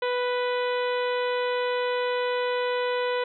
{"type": "harmonic tone with a mistuned harmonic", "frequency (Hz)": 493.9, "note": "B4", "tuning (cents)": 0, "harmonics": [1, 2, 3, 4, 5, 6, 7, 8], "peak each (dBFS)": [-25, -31, -35, -37, -39, -41, -42, -43], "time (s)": [0.02, 3.24], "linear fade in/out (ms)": 5, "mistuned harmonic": 6, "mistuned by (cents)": 23, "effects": []}